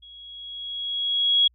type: tone with level ramp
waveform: sine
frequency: 3322 Hz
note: G#7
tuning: in tune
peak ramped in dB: -44 to -14 dBFS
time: 0.02-1.48 s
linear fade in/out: 10 ms
effects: added 60 Hz sine -59 dBFS peak until 1.54 s